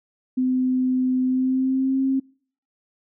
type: tone with pitch glide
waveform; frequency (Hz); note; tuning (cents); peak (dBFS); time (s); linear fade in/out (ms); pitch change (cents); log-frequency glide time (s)
sine; 256 to 266.9; C4 to C4; -38 to +35; -18; 0.37-2.2; 10; +73; 1.24-2
effects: noise-tail reverb RT60 0.5 s tail -26 dB re dry